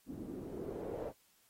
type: noise with low-pass filter sweep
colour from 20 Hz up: white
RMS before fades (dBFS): -43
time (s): 0.06-1.13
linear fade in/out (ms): 50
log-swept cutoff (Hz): 250 to 560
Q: 3.3
effects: white hiss -70 dBFS RMS until 1.49 s + AAC 48 kbps